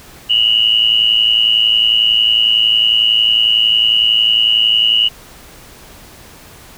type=tone pair together; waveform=sine; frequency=2852 / 2963 Hz; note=F7 / F#7; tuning=+36 / +2 cents; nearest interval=minor second; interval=66 cents; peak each=-12 dBFS; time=0.29-5.09 s; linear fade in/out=20 ms; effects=pink hiss -39 dBFS RMS until 6.77 s